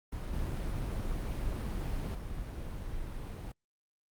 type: noise with level steps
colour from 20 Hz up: brown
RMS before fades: -37 / -34 / -39 dBFS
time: 0.12-3.52 s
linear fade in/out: 5 ms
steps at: 0.33 / 2.14 s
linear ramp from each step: 10 ms
effects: Opus 32 kbps